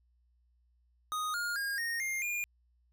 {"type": "tone with pitch steps", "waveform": "square", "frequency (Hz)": [1244.5, 1421.3, 1623.3, 1853.9, 2117, 2418], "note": ["D#6", "F6", "G#6", "A#6", "C7", "D7"], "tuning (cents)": [0, 30, -40, -10, 20, 50], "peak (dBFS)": -33, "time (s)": [1.12, 2.44], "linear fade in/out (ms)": 0, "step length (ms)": 220, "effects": ["added 60 Hz sine -67 dBFS peak until 2.92 s"]}